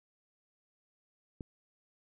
click, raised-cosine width 3 ms, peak -28 dBFS, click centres 1.408 s, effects none

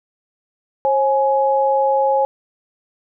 sine tone pair together, 539 / 838 Hz, C#5 / G#5, -49 / +15 cents, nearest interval minor sixth, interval 764 cents, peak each -16 dBFS, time 0.85-2.25 s, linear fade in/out 0 ms, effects none

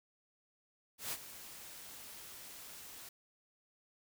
white noise with ADSR envelope, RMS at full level -38 dBFS, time 0.98-3.09 s, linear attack 140 ms, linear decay 45 ms, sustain -13 dB, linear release 4 ms, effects none

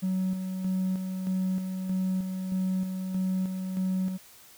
triangle tone with tremolo, 187 Hz, F#3, 19 cents sharp, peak -22 dBFS, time 0.02-4.18 s, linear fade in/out 20 ms, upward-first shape square, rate 1.6 Hz, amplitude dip 50%, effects tanh soft clip ceiling -20 dBFS + white hiss -53 dBFS RMS until 4.57 s

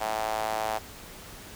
sawtooth tone with high-pass filter, 109.4 Hz, A2, 9 cents flat, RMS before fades -30 dBFS, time 0-0.79 s, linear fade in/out 20 ms, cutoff 730 Hz, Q 4, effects pink hiss -45 dBFS RMS until 1.55 s

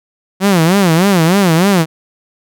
sawtooth tone with vibrato, 180 Hz, F#3, 47 cents flat, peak -4 dBFS, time 0.4-1.86 s, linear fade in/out 50 ms, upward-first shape sine, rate 3.3 Hz, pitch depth 210 cents each way, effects none

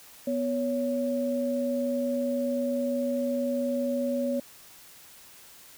sine tone pair together, 246.9 / 559.3 Hz, B3 / C#5, 0 / +15 cents, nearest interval octave + major second, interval 1415 cents, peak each -28 dBFS, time 0.27-4.4 s, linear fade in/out 5 ms, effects white hiss -51 dBFS RMS until 5.77 s

